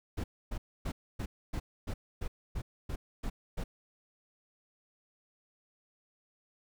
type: noise bursts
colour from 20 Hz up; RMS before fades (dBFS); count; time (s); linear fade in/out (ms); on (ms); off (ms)
brown; -35; 11; 0.17-3.64; 10; 70; 270
effects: none